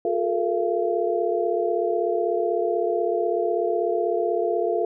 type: tone cluster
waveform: sine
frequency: 357 / 425.4 / 461.5 / 682 Hz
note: F4 / G#4 / A#4 / F5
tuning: +38 / +42 / -17 / -41 cents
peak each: -26 dBFS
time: 0.05-4.85 s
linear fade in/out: 2 ms
effects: none